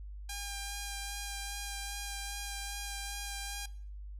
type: tone with vibrato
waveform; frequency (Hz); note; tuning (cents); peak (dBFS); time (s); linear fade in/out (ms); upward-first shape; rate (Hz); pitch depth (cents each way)
5% pulse; 804; G5; +44; -27; 0.29-3.66; 5; sine; 2.5; 14
effects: noise-tail reverb RT60 0.5 s tail -20 dB re dry + added 50 Hz sine -42 dBFS peak until 4.19 s